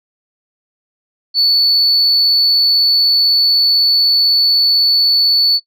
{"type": "tone", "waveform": "sine", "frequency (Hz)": 4458, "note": "C#8", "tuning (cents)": 9, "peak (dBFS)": -7, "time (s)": [1.34, 5.6], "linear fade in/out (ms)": 50, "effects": ["noise-tail reverb RT60 0.1 s tail -22 dB re dry", "tanh soft clip ceiling -6 dBFS"]}